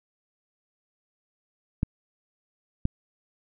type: clicks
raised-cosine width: 5 ms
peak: -11 dBFS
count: 2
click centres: 1.831 / 2.854 s
effects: none